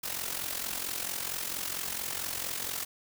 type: noise with amplitude modulation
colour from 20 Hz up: white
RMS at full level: -32 dBFS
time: 0.03-2.85 s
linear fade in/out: 10 ms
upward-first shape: sine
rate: 44.4 Hz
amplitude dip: 70%
effects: none